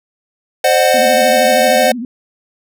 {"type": "chord", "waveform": "square", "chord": "C diminished", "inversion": "none", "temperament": "equal with one note detuned", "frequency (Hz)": [523.3, 608, 740], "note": ["C5", "Eb5", "Gb5"], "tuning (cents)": [0, -40, 0], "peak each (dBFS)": -14, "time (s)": [0.64, 1.92], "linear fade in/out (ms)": 5}
{"type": "tone with vibrato", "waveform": "sine", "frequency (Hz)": 238.7, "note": "A#3", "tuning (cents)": 41, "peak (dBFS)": -20, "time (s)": [0.94, 2.05], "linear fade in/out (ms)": 2, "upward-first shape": "sine", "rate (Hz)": 13, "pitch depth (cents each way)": 120}
{"effects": []}